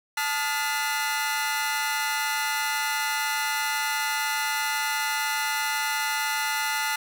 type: tone cluster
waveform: sawtooth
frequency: 873 / 1236 / 1420 / 2027 Hz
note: A5 / D#6 / F6 / B6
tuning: -14 / -12 / +28 / +45 cents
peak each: -25 / -33 / -26 / -27 dBFS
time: 0.17-6.96 s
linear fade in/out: 5 ms
effects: none